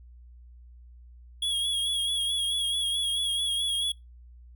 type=tone with vibrato; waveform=square; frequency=3322 Hz; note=G#7; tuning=in tune; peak=-26 dBFS; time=1.42-3.92 s; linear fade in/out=5 ms; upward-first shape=sine; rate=4.6 Hz; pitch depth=41 cents each way; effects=noise-tail reverb RT60 0.2 s tail -24 dB re dry + added 60 Hz sine -47 dBFS peak until 4.55 s